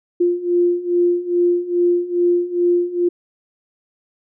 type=beating tone pair; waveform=sine; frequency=349.2 / 351.6 Hz; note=F4 / F4; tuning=0 / +12 cents; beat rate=2.4 Hz; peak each=-19 / -16 dBFS; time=0.2-3.09 s; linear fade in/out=10 ms; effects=none